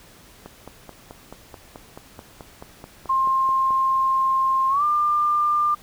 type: click train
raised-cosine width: 1 ms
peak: -23 dBFS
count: 16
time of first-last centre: 0.46-3.707 s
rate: 4.62 Hz
type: tone with pitch glide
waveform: sine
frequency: 1060 to 1196.7 Hz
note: C6 to D6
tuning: +22 to +32 cents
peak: -17 dBFS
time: 3.09-5.75 s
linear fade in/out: 10 ms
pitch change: +210 cents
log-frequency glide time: 4.69-4.84 s
effects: pink hiss -49 dBFS RMS until 5.82 s